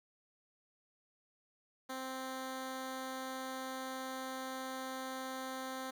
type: tone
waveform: 10% pulse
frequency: 261.6 Hz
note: C4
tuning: in tune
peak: -32 dBFS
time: 1.89-5.91 s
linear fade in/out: 10 ms
effects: none